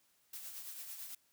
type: noise with tremolo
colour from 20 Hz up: blue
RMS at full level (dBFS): -45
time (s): 0.33-1.15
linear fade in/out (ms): 5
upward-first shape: triangle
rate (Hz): 9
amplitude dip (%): 50
effects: white hiss -73 dBFS RMS until 1.32 s + high-pass 60 Hz 12 dB/octave